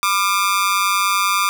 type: tone with amplitude modulation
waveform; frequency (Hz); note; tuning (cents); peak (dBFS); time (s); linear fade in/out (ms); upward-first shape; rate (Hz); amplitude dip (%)
sawtooth; 1193; D6; +27; -8; 0.03-1.49; 0; sine; 190; 80
effects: none